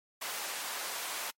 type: high-pass noise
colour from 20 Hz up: pink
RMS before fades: -38 dBFS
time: 0.21-1.31 s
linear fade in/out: 10 ms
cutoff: 740 Hz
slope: 12 dB/octave
effects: noise-tail reverb RT60 0.1 s tail -26 dB re dry + MP3 64 kbps